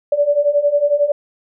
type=beating tone pair; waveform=sine; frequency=573 / 584 Hz; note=D5 / D5; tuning=-43 / -10 cents; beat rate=11 Hz; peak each=-17 / -14 dBFS; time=0.12-1.12 s; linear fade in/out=5 ms; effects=none